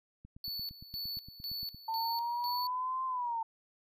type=click train; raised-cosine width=5 ms; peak=-38 dBFS; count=14; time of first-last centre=0.25-1.746 s; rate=8.69 Hz
type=tone with tremolo; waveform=square; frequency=4456 Hz; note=C#8; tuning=8 cents sharp; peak=-37 dBFS; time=0.44-2.67 s; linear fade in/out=2 ms; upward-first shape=square; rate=2 Hz; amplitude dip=80%
type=linear two-way sweep; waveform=sine; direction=up then down; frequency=893 to 1046.5 to 893 Hz; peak=-32 dBFS; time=1.88-3.43 s; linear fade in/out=5 ms; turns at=3.05 s
effects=none